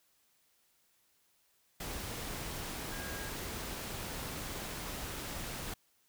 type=tone in noise; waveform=sine; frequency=1626 Hz; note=G#6; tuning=37 cents flat; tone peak=-46 dBFS; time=2.92-3.29 s; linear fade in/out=5 ms; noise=pink; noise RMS=-41 dBFS; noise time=1.8-5.74 s; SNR=-8 dB; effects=white hiss -72 dBFS RMS until 6.08 s